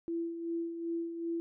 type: tone with tremolo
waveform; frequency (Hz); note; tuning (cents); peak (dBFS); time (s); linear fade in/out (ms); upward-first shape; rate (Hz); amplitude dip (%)
sine; 335.3; E4; +30; -31; 0.08-1.4; 0; sine; 2.6; 55
effects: none